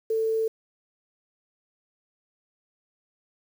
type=tone with quantisation; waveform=sine; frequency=444.6 Hz; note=A4; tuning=18 cents sharp; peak=-22 dBFS; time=0.1-0.48 s; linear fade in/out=5 ms; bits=8; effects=none